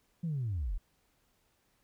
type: linear sweep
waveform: sine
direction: down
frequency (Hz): 174.61 to 30.71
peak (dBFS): -30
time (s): 0.23-0.78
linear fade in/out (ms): 10
effects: tanh soft clip ceiling -28 dBFS + pink hiss -73 dBFS RMS until 1.83 s